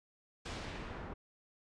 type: noise with low-pass filter sweep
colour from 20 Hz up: pink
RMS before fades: -44 dBFS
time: 0.45-1.14 s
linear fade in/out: 10 ms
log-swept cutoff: 7000 to 1200 Hz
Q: 0.74
effects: resampled to 22050 Hz